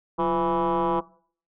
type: tone with frequency modulation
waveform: sine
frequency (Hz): 666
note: E5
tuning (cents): +18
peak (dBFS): -19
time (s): 0.18-1.01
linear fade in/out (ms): 20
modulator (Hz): 161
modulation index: 2.9
effects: noise-tail reverb RT60 0.5 s tail -21 dB re dry + tanh soft clip ceiling -18 dBFS